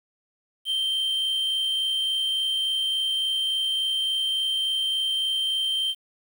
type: tone with amplitude modulation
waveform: triangle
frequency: 3136 Hz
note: G7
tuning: in tune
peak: -20 dBFS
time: 0.65-5.95 s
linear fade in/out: 50 ms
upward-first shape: sine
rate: 63.5 Hz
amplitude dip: 25%
effects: 8-bit